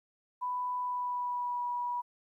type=tone with pitch glide; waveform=sine; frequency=993 to 972.6 Hz; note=B5 to B5; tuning=+9 to -27 cents; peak=-31 dBFS; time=0.41-2.02 s; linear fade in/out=20 ms; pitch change=-36 cents; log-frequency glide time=0.79-1.64 s; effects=12-bit